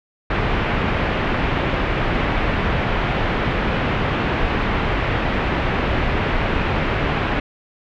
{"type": "low-pass noise", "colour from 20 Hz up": "pink", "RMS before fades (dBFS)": -20, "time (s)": [0.3, 7.4], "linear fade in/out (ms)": 5, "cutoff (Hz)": 2800, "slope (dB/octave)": 24, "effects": []}